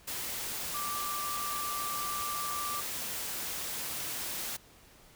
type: tone in noise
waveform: sine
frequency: 1174.7 Hz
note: D6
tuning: in tune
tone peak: -35 dBFS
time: 0.74-2.81 s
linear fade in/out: 10 ms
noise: white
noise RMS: -37 dBFS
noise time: 0.07-4.57 s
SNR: -1 dB
effects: pink hiss -58 dBFS RMS until 5.15 s